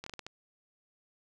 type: slowing click train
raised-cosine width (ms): 0.2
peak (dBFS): -24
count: 6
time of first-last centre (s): 0.04-0.266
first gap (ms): 24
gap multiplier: 1.32
effects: none